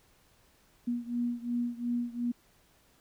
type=beating tone pair; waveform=sine; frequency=239.1 / 241.9 Hz; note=A#3 / B3; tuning=+44 / -36 cents; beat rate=2.8 Hz; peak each=-32 / -34 dBFS; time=0.87-2.32 s; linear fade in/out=10 ms; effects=pink hiss -65 dBFS RMS until 3 s